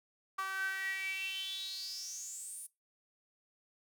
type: tone with high-pass filter sweep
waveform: sawtooth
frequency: 383.8 Hz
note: G4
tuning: 37 cents flat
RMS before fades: -40 dBFS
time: 0.38-2.67 s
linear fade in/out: 10 ms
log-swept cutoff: 1200 to 10000 Hz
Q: 9.5
effects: noise-tail reverb RT60 0.2 s tail -19 dB re dry